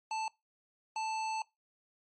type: tone pair in turn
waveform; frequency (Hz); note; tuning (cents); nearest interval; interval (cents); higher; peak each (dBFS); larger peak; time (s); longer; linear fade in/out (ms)
square; 880 / 880; A5 / A5; 0 / 0; unison; 0; neither; -34 / -34; neither; 0.11-0.28 / 0.96-1.42; second; 2
effects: noise-tail reverb RT60 0.2 s tail -22 dB re dry + MP3 32 kbps